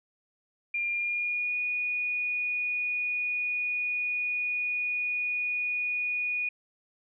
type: tone with pitch glide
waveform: sine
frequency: 2400 to 2460 Hz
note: D7 to D#7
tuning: +37 to -20 cents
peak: -27 dBFS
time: 0.74-6.49 s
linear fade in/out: 5 ms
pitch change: +43 cents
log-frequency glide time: 0.92-1.56 s
effects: none